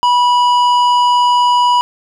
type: tone with tanh clipping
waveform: sine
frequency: 978 Hz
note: B5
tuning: 17 cents flat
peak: -10 dBFS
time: 0.03-1.81 s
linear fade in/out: 0 ms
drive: 11 dB
effects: none